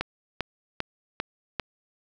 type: click train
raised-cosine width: 0.3 ms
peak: -11 dBFS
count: 5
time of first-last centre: 0.01-1.597 s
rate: 2.52 Hz
effects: none